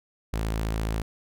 sawtooth tone, 54.6 Hz, A1, 13 cents flat, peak -22 dBFS, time 0.33-1.02 s, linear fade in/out 5 ms, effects none

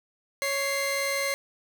sawtooth tone pair together, 554.4 / 2093 Hz, C#5 / C7, 0 / 0 cents, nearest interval octave + major seventh, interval 2300 cents, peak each -25 dBFS, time 0.42-1.34 s, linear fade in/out 0 ms, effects none

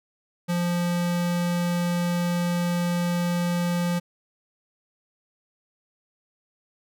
square tone, 174.5 Hz, F3, 1 cent flat, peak -23 dBFS, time 0.48-4 s, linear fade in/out 20 ms, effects none

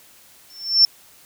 sine tone with exponential growth, 5390 Hz, E8, 38 cents sharp, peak -5 dBFS, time 0.5-0.85 s, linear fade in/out 1 ms, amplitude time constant 74 ms, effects tanh soft clip ceiling -5 dBFS + white hiss -50 dBFS RMS until 1.25 s

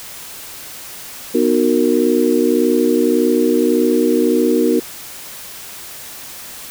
sine chord, B major seventh, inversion none, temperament just, 246.9 / 308.7 / 370.4 / 463 Hz, B3 / D#4 / F#4 / A#4, 0 / -14 / +2 / -12 cents, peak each -17 dBFS, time 1.34-4.8 s, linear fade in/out 10 ms, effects white hiss -33 dBFS RMS until 6.7 s

